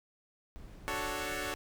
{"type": "noise", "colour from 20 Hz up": "brown", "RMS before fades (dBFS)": -48, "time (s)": [0.56, 1.55], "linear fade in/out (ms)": 0}
{"type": "chord", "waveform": "10% pulse", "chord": "D major seventh", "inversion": "none", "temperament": "equal", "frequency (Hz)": [293.7, 370, 440, 554.4], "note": ["D4", "F#4", "A4", "C#5"], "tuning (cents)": [0, 0, 0, 0], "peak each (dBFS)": -32, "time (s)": [0.88, 1.54], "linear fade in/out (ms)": 0}
{"effects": []}